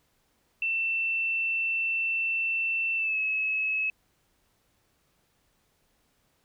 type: tone with pitch glide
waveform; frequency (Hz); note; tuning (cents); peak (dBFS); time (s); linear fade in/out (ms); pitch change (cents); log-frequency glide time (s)
sine; 2680 to 2580; E7 to E7; +28 to -38; -25; 0.62-3.9; 2; -66; 2.96-3.18
effects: pink hiss -70 dBFS RMS until 6.44 s